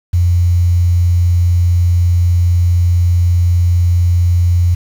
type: tone with quantisation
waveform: sine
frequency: 87.6 Hz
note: F2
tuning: 6 cents sharp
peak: -8 dBFS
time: 0.13-4.75 s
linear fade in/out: 10 ms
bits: 6
effects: none